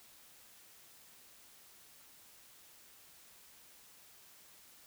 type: silence
effects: white hiss -60 dBFS RMS until 4.86 s

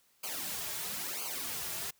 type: noise with flanger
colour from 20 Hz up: white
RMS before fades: -38 dBFS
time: 0.23-1.91 s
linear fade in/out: 10 ms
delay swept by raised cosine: 0.54 to 4.04 ms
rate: 1 Hz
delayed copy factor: -0.8
effects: white hiss -69 dBFS RMS until 1.99 s

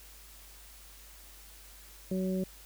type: harmonic tone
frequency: 186.9 Hz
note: F#3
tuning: 18 cents sharp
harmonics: 1 / 2 / 3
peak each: -30 / -36 / -39 dBFS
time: 2.11-2.44 s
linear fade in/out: 5 ms
effects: added 50 Hz sine -54 dBFS peak until 2.65 s + white hiss -54 dBFS RMS until 2.65 s

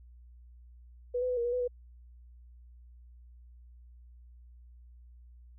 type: tone with pitch steps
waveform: sine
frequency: 490.5 / 504 / 498.3 / 471.9 / 482.4 / 498.6 / 490.2 Hz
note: B4 / B4 / B4 / A#4 / B4 / B4 / B4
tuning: -12 / +35 / +15 / +21 / -41 / +16 / -13 cents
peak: -28 dBFS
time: 1.14-1.679 s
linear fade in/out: 10 ms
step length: 77 ms
effects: added 60 Hz sine -51 dBFS peak until 5.58 s

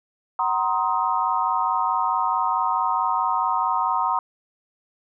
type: chord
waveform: sine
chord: C half-diminished seventh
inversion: second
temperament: just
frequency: 753.5 / 941.9 / 1046.5 / 1255.8 Hz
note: Gb5 / Bb5 / C6 / Eb6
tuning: +31 / +18 / 0 / +16 cents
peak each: -27 / -23 / -25 / -26 dBFS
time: 0.39-4.19 s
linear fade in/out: 2 ms
effects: none

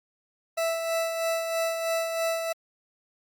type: tone with tremolo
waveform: 40% pulse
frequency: 659.3 Hz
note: E5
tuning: in tune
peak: -23 dBFS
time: 0.57-2.53 s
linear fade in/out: 10 ms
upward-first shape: sine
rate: 3.1 Hz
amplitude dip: 45%
effects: Opus 48 kbps

